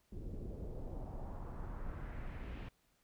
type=noise with low-pass filter sweep; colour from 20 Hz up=brown; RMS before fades=-44 dBFS; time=0.12-2.69 s; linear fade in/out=5 ms; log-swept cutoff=340 to 2900 Hz; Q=1.8; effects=pink hiss -75 dBFS RMS until 3.03 s